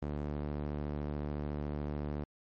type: tone with band-pass filter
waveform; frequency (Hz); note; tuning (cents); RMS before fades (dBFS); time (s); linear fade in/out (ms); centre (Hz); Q
sawtooth; 73.8; D2; +9; -37; 0.02-2.24; 5; 280; 0.52
effects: MP3 32 kbps